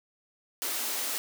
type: high-pass noise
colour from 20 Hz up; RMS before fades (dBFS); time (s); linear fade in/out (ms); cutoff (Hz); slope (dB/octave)
white; -32; 0.62-1.18; 0; 230; 96
effects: none